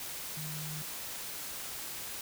sine tone in noise, 153.5 Hz, D#3, 23 cents flat, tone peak -40 dBFS, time 0.37-0.82 s, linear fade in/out 2 ms, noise white, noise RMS -41 dBFS, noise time 0-2.21 s, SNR -2 dB, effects none

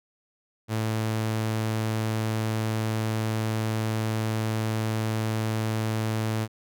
sawtooth tone, 110 Hz, A2, in tune, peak -21 dBFS, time 0.68-6.48 s, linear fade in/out 50 ms, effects none

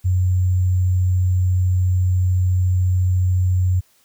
sine tone with sample-and-hold, 91.4 Hz, F#2, 21 cents flat, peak -14 dBFS, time 0.04-3.81 s, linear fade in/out 20 ms, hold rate 7350 Hz, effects white hiss -58 dBFS RMS until 4.04 s

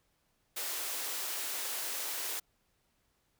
white high-pass noise, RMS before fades -37 dBFS, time 0.56-2.4 s, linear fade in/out 10 ms, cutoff 340 Hz, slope 24 dB/octave, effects pink hiss -75 dBFS RMS until 3.39 s

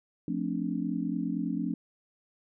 sine chord, D minor seventh, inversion first, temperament just, 176.2 / 220.2 / 264.3 / 293.7 Hz, F3 / A3 / C4 / D4, +16 / +2 / +18 / 0 cents, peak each -34 dBFS, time 0.28-1.74 s, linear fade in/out 2 ms, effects none

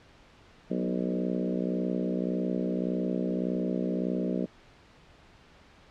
harmonic tone with a mistuned harmonic, 61.74 Hz, B1, in tune, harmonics 3 / 4 / 5 / 6 / 7 / 8 / 9 / 10, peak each -31 / -33 / -35 / -37 / -38 / -39 / -40 / -41 dBFS, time 0.7-4.46 s, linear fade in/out 10 ms, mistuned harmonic 4, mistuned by -23 cents, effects pink hiss -56 dBFS RMS until 5.9 s + low-pass 4000 Hz 12 dB/octave

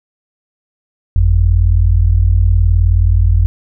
sine tone pair together, 49.27 / 88.5 Hz, G1 / F2, +10 / +23 cents, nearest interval minor seventh, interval 1013 cents, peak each -10 dBFS, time 1.16-3.46 s, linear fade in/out 0 ms, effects none

